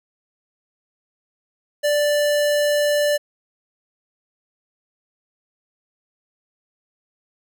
square tone, 587.3 Hz, D5, in tune, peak -17 dBFS, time 1.83-3.18 s, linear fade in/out 20 ms, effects none

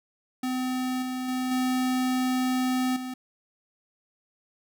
square tone with level steps, 255.4 Hz, C4, 42 cents flat, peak -27 / -30 / -27 / -24 / -33 dBFS, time 0.43-3.14 s, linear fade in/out 5 ms, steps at 1.02 / 1.28 / 1.51 / 2.96 s, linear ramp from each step 5 ms, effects none

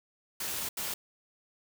white noise bursts at uneven times, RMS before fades -35 dBFS, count 2, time 0.4-0.69 / 0.77-0.94 s, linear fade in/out 5 ms, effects none

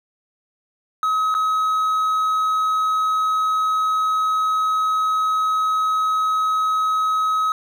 triangle tone with dropouts, 1275 Hz, D#6, 42 cents sharp, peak -15 dBFS, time 1.03-7.52 s, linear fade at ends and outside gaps 1 ms, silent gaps 1.342-1.349 s, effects none

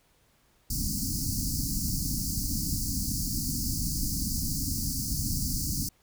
pink band-stop noise, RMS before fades -30 dBFS, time 0.7-5.89 s, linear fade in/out 5 ms, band 300 to 4500 Hz, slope 96 dB/octave, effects pink hiss -66 dBFS RMS until 6.02 s

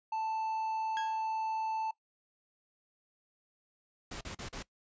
triangle tone, 882 Hz, A5, 4 cents sharp, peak -30 dBFS, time 0.12-1.91 s, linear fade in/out 5 ms
30% pulse tone with exponential decay, 1645 Hz, G#6, 17 cents flat, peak -32 dBFS, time 0.97-1.26 s, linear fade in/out 0 ms, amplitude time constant 62 ms
pink noise bursts, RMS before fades -42 dBFS, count 4, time 4.11-4.627 s, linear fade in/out 5 ms, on 100 ms, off 39 ms
effects noise-tail reverb RT60 0.1 s tail -20 dB re dry + resampled to 16000 Hz

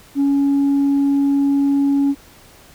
sine tone, 279.7 Hz, C#4, 16 cents sharp, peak -11 dBFS, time 0.15-2.15 s, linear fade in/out 50 ms, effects tanh soft clip ceiling -11 dBFS + pink hiss -46 dBFS RMS until 2.74 s

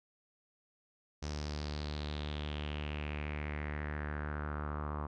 sawtooth tone with low-pass filter sweep, 74.5 Hz, D2, 25 cents sharp, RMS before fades -39 dBFS, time 1.22-5.07 s, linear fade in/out 10 ms, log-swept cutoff 5700 to 1100 Hz, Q 4.3, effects none

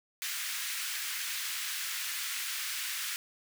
pink high-pass noise, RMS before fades -36 dBFS, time 0.22-3.16 s, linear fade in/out 0 ms, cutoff 1600 Hz, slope 24 dB/octave, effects none

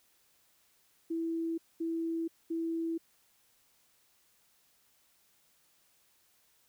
sine tone bursts, 329.6 Hz, E4, in tune, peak -31 dBFS, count 3, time 1.1-2.98 s, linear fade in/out 10 ms, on 480 ms, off 220 ms, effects white hiss -69 dBFS RMS until 6.68 s

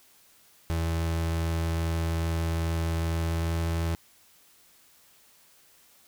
35% pulse tone with pitch glide, 82.41 to 82.98 Hz, E2 to E2, 0 to +12 cents, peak -24 dBFS, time 0.7-3.95 s, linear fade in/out 0 ms, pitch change +12 cents, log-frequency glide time 3.24-3.56 s, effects white hiss -59 dBFS RMS until 6.07 s

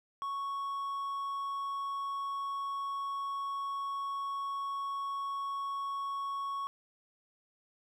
triangle tone, 1108.7 Hz, C#6, in tune, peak -32 dBFS, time 0.22-6.67 s, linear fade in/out 0 ms, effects none

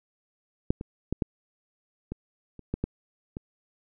clicks, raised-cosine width 3 ms, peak -9 / -22 / -14 / -12 / -20 / -30 / -15 / -14 / -22 dBFS, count 9, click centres 0.705 / 0.811 / 1.126 / 1.222 / 2.12 / 2.593 / 2.74 / 2.84 / 3.369 s, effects none

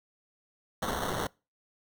blue noise with sample-and-hold, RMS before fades -32 dBFS, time 0.82-1.27 s, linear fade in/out 5 ms, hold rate 2450 Hz, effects noise-tail reverb RT60 0.3 s tail -25 dB re dry

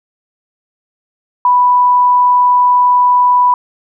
sine tone, 987.8 Hz, B5, in tune, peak -6 dBFS, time 1.45-3.54 s, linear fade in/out 2 ms, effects none

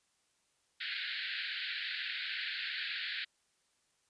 pink band-pass noise, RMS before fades -39 dBFS, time 0.8-3.25 s, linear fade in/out 10 ms, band 1500 to 4500 Hz, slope 96 dB/octave, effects white hiss -75 dBFS RMS until 4.09 s + resampled to 22050 Hz

